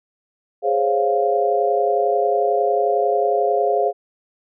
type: chord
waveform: sine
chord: Db major seventh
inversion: second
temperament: equal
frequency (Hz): 415.3 / 523.3 / 554.4 / 698.5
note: Ab4 / C5 / Db5 / F5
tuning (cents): 0 / 0 / 0 / 0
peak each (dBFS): -20 / -23 / -24 / -19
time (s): 0.62-3.93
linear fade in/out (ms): 50
effects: none